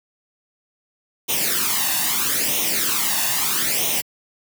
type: noise with flanger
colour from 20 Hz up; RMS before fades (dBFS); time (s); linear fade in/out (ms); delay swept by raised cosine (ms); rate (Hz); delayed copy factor
white; -21; 1.28-4.02; 20; 0.32 to 1.12; 0.77; +0.7
effects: high-pass 150 Hz 12 dB/octave